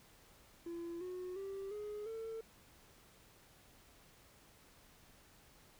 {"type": "tone with pitch steps", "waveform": "triangle", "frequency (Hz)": [340, 364.4, 390.6, 418.6, 448.6], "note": ["F4", "F#4", "G4", "G#4", "A4"], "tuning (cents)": [-46, -26, -6, 14, 34], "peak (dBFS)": -39, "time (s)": [0.66, 2.41], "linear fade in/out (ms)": 5, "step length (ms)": 350, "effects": ["tanh soft clip ceiling -36 dBFS", "pink hiss -64 dBFS RMS until 5.79 s"]}